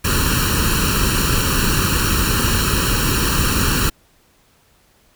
pink noise with comb filter, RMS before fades -17 dBFS, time 0.04-3.9 s, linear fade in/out 10 ms, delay 0.71 ms, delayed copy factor +0.9, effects pink hiss -56 dBFS RMS until 5.15 s

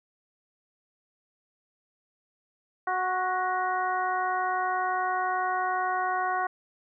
harmonic tone with a mistuned harmonic, 368.5 Hz, F#4, 7 cents flat, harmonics 1 / 2 / 3 / 4 / 5, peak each -38 / -28 / -30 / -33 / -37 dBFS, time 2.87-6.47 s, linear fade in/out 5 ms, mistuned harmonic 5, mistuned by +33 cents, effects none

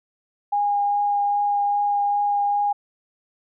sine tone with vibrato, 816 Hz, G#5, 31 cents flat, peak -18 dBFS, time 0.52-2.73 s, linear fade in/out 10 ms, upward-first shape triangle, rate 2.5 Hz, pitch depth 10 cents each way, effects none

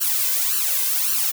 blue noise with flanger, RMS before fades -21 dBFS, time 0-1.32 s, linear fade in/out 20 ms, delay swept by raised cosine 0.68 to 1.98 ms, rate 1.8 Hz, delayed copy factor +0.95, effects none

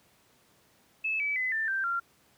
sine tone with pitch steps, 2607 / 2296 / 2022 / 1780.6 / 1568.1 / 1381 Hz, E7 / D7 / B6 / A6 / G6 / F6, -20 / -40 / +40 / +20 / 0 / -20 cents, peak -27 dBFS, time 1.04-2 s, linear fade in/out 10 ms, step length 160 ms, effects pink hiss -64 dBFS RMS until 2.37 s + high-pass 100 Hz 12 dB/octave

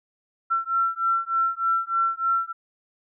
sine beating tone pair, 1349 / 1352.3 Hz, E6 / E6, +40 / +44 cents, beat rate 3.3 Hz, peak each -24 dBFS, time 0.5-2.53 s, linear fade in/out 20 ms, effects none

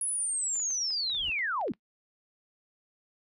sine linear sweep, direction down, 10548 to 173.6 Hz, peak -28 dBFS, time 0.01-1.72 s, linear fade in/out 2 ms
clicks, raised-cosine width 0.3 ms, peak -35 dBFS, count 11, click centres 0.556 / 0.6 / 0.706 / 0.906 / 1.1 / 1.148 / 1.316 / 1.391 / 1.613 / 1.681 / 1.736 s
brown noise with exponential growth, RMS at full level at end -44 dBFS, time 0.84-1.3 s, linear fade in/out 1 ms, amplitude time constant 98 ms
effects noise-tail reverb RT60 0.1 s tail -21 dB re dry

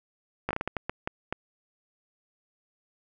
slowing click train, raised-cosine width 0.5 ms, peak -14 dBFS, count 10, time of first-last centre 0.49-1.326 s, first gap 17 ms, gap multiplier 1.4, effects none

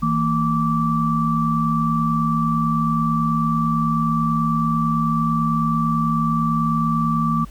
sine tone cluster, 161.1 / 230.2 / 1164 Hz, E3 / A#3 / D6, -39 / -22 / -16 cents, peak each -21 dBFS, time 0.02-7.45 s, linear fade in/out 10 ms, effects added 50 Hz sine -36 dBFS peak until 7.5 s + pink hiss -50 dBFS RMS until 7.5 s

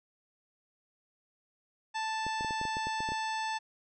harmonic tone, 880 Hz, A5, in tune, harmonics 1 / 2 / 3 / 4 / 5 / 6 / 7 / 9, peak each -33 / -39 / -43 / -45 / -47 / -49 / -50 / -52 dBFS, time 1.94-3.59 s, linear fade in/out 20 ms
clicks, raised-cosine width 2 ms, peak -27 dBFS, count 11, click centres 2.266 / 2.409 / 2.447 / 2.508 / 2.614 / 2.653 / 2.769 / 2.87 / 3.005 / 3.089 / 3.12 s
effects none

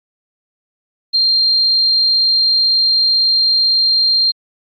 sine tone, 4186 Hz, C8, in tune, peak -10 dBFS, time 1.13-4.32 s, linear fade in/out 20 ms, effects AAC 48 kbps

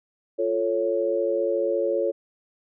sine chord, F augmented, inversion none, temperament equal, 349.2 / 440 / 554.4 Hz, F4 / A4 / C#5, 0 / 0 / 0 cents, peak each -27 / -26 / -24 dBFS, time 0.38-2.12 s, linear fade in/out 20 ms, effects none

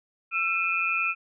sine tone cluster, 1344 / 2446 / 2624 Hz, E6 / D#7 / E7, +33 / -30 / -9 cents, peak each -29 / -26 / -29 dBFS, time 0.31-1.15 s, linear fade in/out 50 ms, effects none

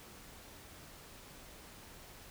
silence, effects pink hiss -54 dBFS RMS until 2.3 s

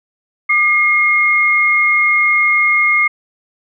sine tone pair together, 1202 / 2143 Hz, D6 / C7, +40 / +41 cents, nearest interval minor seventh, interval 1001 cents, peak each -18 / -10 dBFS, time 0.49-3.08 s, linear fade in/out 10 ms, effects none

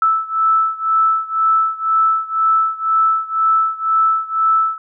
sine beating tone pair, 1314 / 1316 Hz, E6 / E6, -6 / -3 cents, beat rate 2 Hz, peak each -15 / -17 dBFS, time 0.02-4.78 s, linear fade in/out 2 ms, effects none

